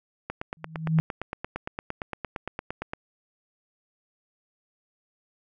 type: click train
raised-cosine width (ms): 0.5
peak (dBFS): -16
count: 24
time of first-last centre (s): 0.3-2.935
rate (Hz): 8.73
type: tone with exponential growth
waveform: sine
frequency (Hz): 160.1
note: D#3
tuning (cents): +50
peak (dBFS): -15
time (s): 0.57-1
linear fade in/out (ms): 0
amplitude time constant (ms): 93
effects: none